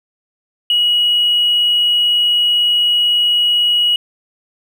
sine tone with hard clipping, 2909 Hz, F#7, 30 cents flat, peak -11 dBFS, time 0.7-3.96 s, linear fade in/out 2 ms, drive 1 dB, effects none

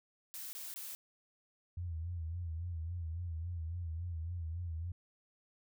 blue noise bursts, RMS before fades -45 dBFS, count 3, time 0.34-0.95 s, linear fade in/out 0 ms, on 190 ms, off 20 ms
sine tone with vibrato, 84.2 Hz, E2, 37 cents sharp, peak -37 dBFS, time 1.77-4.92 s, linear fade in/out 5 ms, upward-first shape sine, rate 3.6 Hz, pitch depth 92 cents each way
effects none

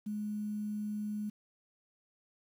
sine tone with quantisation, 210 Hz, G#3, 19 cents sharp, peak -34 dBFS, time 0.06-1.3 s, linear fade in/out 10 ms, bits 10, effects none

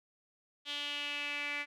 sawtooth tone with band-pass filter sweep, 290 Hz, D4, 22 cents flat, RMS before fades -38 dBFS, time 0.65-1.66 s, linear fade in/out 50 ms, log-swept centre 3300 to 2200 Hz, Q 5, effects none

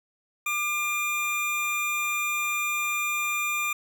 square tone pair together, 1197.5 / 2400 Hz, D6 / D7, +33 / +37 cents, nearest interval octave, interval 1204 cents, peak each -32 / -27 dBFS, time 0.46-3.73 s, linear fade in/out 5 ms, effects none

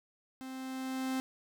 45% pulse tone with level ramp, 261.6 Hz, C4, in tune, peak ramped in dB -42 to -31 dBFS, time 0.41-1.2 s, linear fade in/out 0 ms, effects none

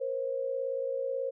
sine tone pair together, 476.3 / 534.6 Hz, A#4 / C5, +37 / +37 cents, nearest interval major second, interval 200 cents, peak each -35 / -31 dBFS, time 0-1.31 s, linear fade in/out 20 ms, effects none

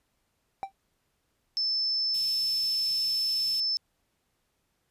triangle tone with exponential decay, 780 Hz, G5, 9 cents flat, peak -24 dBFS, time 0.63-0.72 s, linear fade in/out 0 ms, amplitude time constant 18 ms
sine tone, 5274 Hz, E8, in tune, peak -25 dBFS, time 1.57-3.77 s, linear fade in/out 0 ms
white band-stop noise, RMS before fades -43 dBFS, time 2.14-3.6 s, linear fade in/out 2 ms, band 210 to 2400 Hz, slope 96 dB/octave
effects pink hiss -75 dBFS RMS until 4.9 s + resampled to 32000 Hz

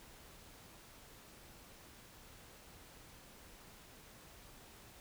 silence, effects pink hiss -58 dBFS RMS until 5 s

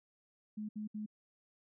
sine tone bursts, 212.5 Hz, G#3, 40 cents sharp, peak -38 dBFS, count 3, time 0.57-1.062 s, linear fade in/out 10 ms, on 120 ms, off 66 ms, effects none

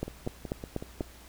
two click trains, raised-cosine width 2 ms, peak -17 / -24 dBFS, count 5 / 6, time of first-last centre 0.03-1.008 / 0.08-1.011 s, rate 4.09 / 5.37 Hz, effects added 60 Hz sine -52 dBFS peak until 1.28 s + pink hiss -53 dBFS RMS until 1.28 s

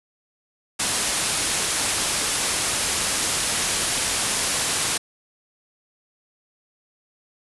white low-pass noise, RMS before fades -24 dBFS, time 0.79-4.98 s, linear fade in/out 10 ms, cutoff 11000 Hz, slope 96 dB/octave, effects none

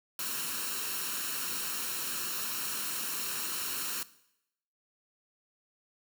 white noise with comb filter, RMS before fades -35 dBFS, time 0.19-4.03 s, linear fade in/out 2 ms, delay 0.72 ms, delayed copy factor +0.6, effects noise-tail reverb RT60 0.8 s tail -18 dB re dry + high-pass 200 Hz 12 dB/octave

